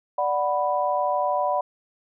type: chord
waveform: sine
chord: B minor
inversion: first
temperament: equal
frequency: 587.3 / 740 / 987.8 Hz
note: D5 / F#5 / B5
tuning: 0 / 0 / 0 cents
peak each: -25 dBFS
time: 0.18-1.61 s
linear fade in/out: 5 ms
effects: none